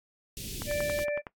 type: band-stop noise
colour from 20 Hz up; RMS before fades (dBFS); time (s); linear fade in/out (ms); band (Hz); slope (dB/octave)
pink; -38; 0.37-1.04; 0; 360 to 2900; 24
type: click train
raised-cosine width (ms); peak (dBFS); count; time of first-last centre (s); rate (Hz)
0.5; -23; 8; 0.62-1.268; 10.8
type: harmonic tone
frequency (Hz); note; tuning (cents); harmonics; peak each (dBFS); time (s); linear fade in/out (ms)
587; D5; -1; 1 / 3 / 4; -28 / -40 / -40; 0.66-1.22; 50
effects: noise-tail reverb RT60 0.1 s tail -18 dB re dry + AAC 64 kbps